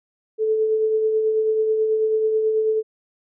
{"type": "tone with tremolo", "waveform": "sine", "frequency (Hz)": 436.9, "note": "A4", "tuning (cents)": -12, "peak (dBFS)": -15, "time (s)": [0.38, 2.83], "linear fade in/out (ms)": 50, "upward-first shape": "triangle", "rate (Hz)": 9.2, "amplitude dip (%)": 40, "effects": []}